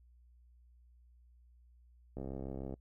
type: click train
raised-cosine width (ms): 2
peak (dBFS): -29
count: 39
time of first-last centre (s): 2.17-2.74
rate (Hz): 66.7
effects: noise-tail reverb RT60 0.1 s tail -26 dB re dry + added 60 Hz sine -60 dBFS peak until 2.8 s